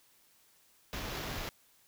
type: noise with sample-and-hold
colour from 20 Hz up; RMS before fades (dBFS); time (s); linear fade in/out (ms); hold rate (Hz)
pink; -39; 0.93-1.49; 0; 8820
effects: white hiss -66 dBFS RMS until 1.87 s